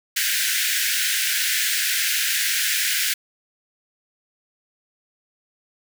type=high-pass noise; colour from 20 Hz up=pink; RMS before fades=-22 dBFS; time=0.16-3.14 s; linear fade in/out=10 ms; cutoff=1500 Hz; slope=96 dB/octave; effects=none